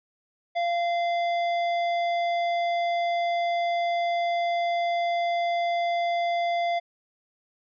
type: tone with tanh clipping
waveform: sine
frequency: 690 Hz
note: F5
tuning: 21 cents flat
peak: -25 dBFS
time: 0.55-6.8 s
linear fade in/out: 20 ms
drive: 14 dB
effects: resampled to 11025 Hz